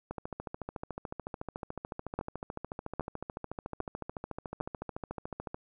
two click trains, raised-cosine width 1 ms, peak -18 / -23 dBFS, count 4 / 76, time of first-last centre 2.19-4.609 / 0.11-5.545 s, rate 1.24 / 13.8 Hz, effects none

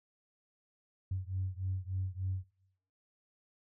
sine beating tone pair, 92.5 / 95.9 Hz, F#2 / G2, 0 / -37 cents, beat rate 3.4 Hz, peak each -36 / -37 dBFS, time 1.11-2.44 s, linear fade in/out 5 ms, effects noise-tail reverb RT60 0.7 s tail -19 dB re dry + tanh soft clip ceiling -26 dBFS

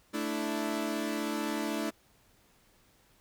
sawtooth chord, A suspended fourth, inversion none, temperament equal, 220 / 293.7 / 329.6 Hz, A3 / D4 / E4, 0 / 0 / 0 cents, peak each -32 / -31 / -32 dBFS, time 0.13-1.91 s, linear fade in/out 20 ms, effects pink hiss -65 dBFS RMS until 3.2 s

